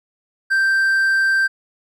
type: tone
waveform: triangle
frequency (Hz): 1568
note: G6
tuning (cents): 0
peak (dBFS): -12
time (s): 0.5-1.48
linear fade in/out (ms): 20
effects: none